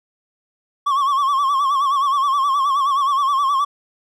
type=tone with vibrato; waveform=triangle; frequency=1108.7 Hz; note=C#6; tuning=in tune; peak=-13 dBFS; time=0.86-3.65 s; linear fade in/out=10 ms; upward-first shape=sine; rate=9.5 Hz; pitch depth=87 cents each way; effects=none